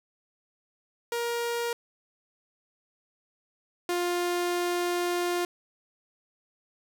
sawtooth tone pair in turn, 471.6 / 351.9 Hz, A#4 / F4, +20 / +13 cents, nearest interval perfect fourth, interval 507 cents, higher first, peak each -24 / -22 dBFS, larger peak second, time 1.12-1.73 / 3.89-5.45 s, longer second, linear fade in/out 2 ms, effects none

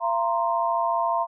sine chord, F suspended fourth, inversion none, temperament equal with one note detuned, 680.5 / 932.3 / 1046.5 Hz, F5 / Bb5 / C6, -45 / 0 / 0 cents, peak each -25 / -25 / -26 dBFS, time 0-1.27 s, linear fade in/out 50 ms, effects none

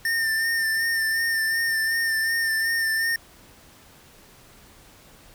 square tone with vibrato, 1805 Hz, A6, 44 cents sharp, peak -22 dBFS, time 0.05-3.16 s, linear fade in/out 2 ms, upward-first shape sine, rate 2.7 Hz, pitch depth 29 cents each way, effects pink hiss -51 dBFS RMS until 5.34 s

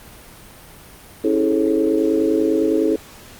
sine tone cluster, 273.6 / 323.6 / 402.8 / 432.5 / 544 Hz, C#4 / E4 / G4 / A4 / C#5, -23 / -32 / +47 / -30 / -33 cents, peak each -23 / -18 / -27 / -19 / -26 dBFS, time 1.24-2.96 s, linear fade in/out 5 ms, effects pink hiss -42 dBFS RMS until 3.39 s + Opus 32 kbps

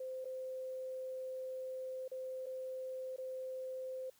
sine tone with dropouts, 518 Hz, C5, 17 cents flat, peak -40 dBFS, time 0-4.1 s, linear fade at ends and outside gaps 5 ms, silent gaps 0.246-0.253 / 2.08-2.115 / 2.46-2.465 / 3.163-3.182 s, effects white hiss -69 dBFS RMS until 4.19 s

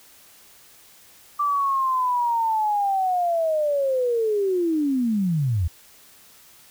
sine linear sweep, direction down, 1174.7 to 76.2 Hz, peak -19 dBFS, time 1.39-5.68 s, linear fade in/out 10 ms, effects white hiss -51 dBFS RMS until 6.7 s

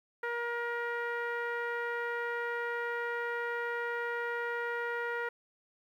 sawtooth tone with low-pass filter, 473.9 Hz, A#4, 28 cents sharp, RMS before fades -35 dBFS, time 0.23-5.29 s, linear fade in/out 5 ms, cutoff 1700 Hz, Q 5.2, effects 11-bit

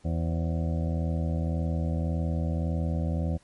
harmonic tone with a mistuned harmonic, 81.8 Hz, E2, 13 cents flat, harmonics 1 / 2 / 3 / 4 / 6 / 7 / 8 / 9, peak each -27 / -30 / -36 / -41 / -41 / -41 / -47 / -46 dBFS, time 0.04-3.38 s, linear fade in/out 20 ms, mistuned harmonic 6, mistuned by +76 cents, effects pink hiss -62 dBFS RMS until 3.43 s + MP3 48 kbps

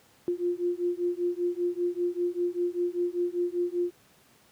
sine beating tone pair, 349.2 / 354.3 Hz, F4 / F4, 0 / +25 cents, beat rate 5.1 Hz, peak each -29 dBFS, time 0.28-3.91 s, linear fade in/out 0 ms, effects pink hiss -60 dBFS RMS until 4.51 s + high-pass 100 Hz 12 dB/octave

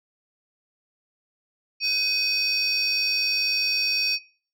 sine tone cluster, 2511 / 4562 / 5550 Hz, D#7 / C#8 / F8, +15 / +49 / -12 cents, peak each -25 dBFS, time 1.8-4.19 s, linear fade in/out 50 ms, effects noise-tail reverb RT60 0.4 s tail -19 dB re dry + tanh soft clip ceiling -16 dBFS

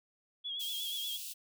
sine tone with vibrato, 3322 Hz, G#7, in tune, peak -36 dBFS, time 0.44-1.18 s, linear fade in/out 20 ms, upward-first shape sine, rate 8.4 Hz, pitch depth 53 cents each way
white high-pass noise, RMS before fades -43 dBFS, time 0.59-1.34 s, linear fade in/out 20 ms, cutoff 2600 Hz, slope 96 dB/octave
effects none

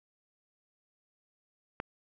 click, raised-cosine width 0.5 ms, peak -19 dBFS, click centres 1.801 s, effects none

